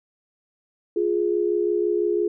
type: tone pair together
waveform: sine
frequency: 350.7 / 416.7 Hz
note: F4 / G#4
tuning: +7 / +6 cents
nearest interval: minor third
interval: 299 cents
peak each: -22 dBFS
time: 0.96-2.28 s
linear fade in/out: 5 ms
effects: none